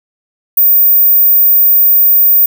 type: tone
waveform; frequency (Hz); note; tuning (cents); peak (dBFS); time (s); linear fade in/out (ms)
sine; 14970; A#9; +6; -4; 0.57-2.46; 5
effects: none